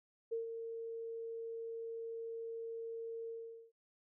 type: tone with ADSR envelope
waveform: sine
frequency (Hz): 456.8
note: A#4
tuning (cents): -35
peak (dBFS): -34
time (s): 0.31-3.72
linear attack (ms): 17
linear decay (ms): 130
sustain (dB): -7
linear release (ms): 440
effects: none